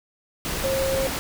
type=tone in noise; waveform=sine; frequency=536 Hz; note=C5; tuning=42 cents sharp; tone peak=-22 dBFS; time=0.64-1.07 s; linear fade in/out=0 ms; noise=pink; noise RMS=-28 dBFS; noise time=0.45-1.19 s; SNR=+3 dB; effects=none